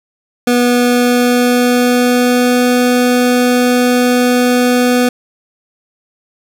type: tone with pitch glide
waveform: 25% pulse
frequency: 244.1 to 247.2 Hz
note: B3 to B3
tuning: -20 to +2 cents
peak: -5 dBFS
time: 0.47-5.09 s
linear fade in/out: 5 ms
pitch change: +22 cents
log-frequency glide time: 0.61-2.65 s
effects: none